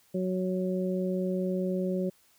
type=harmonic tone; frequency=184.9 Hz; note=F#3; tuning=1 cent flat; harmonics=1 / 2 / 3; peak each=-29 / -32 / -34 dBFS; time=0.14-2.1 s; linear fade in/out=10 ms; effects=white hiss -64 dBFS RMS until 2.38 s